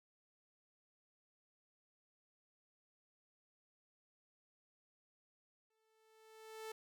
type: tone with exponential growth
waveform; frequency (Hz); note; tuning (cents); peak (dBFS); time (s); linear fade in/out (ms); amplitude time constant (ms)
sawtooth; 440; A4; 0; -40; 5.7-6.72; 5; 220
effects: none